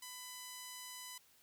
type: tone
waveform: 5% pulse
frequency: 1000 Hz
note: B5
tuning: 21 cents sharp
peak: -35 dBFS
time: 0.02-1.18 s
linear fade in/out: 5 ms
effects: white hiss -68 dBFS RMS until 1.42 s